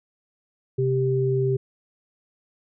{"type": "tone pair together", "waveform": "sine", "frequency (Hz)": [130.81, 392], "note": ["C3", "G4"], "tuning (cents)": [0, 0], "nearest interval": "octave + perfect fifth", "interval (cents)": 1900, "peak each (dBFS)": -22, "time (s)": [0.78, 1.57], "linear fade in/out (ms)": 10, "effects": []}